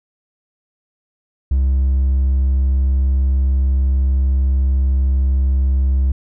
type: tone with hard clipping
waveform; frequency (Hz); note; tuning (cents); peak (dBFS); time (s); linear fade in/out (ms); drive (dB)
sine; 66.6; C2; +31; -13; 1.51-6.12; 5; 2
effects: none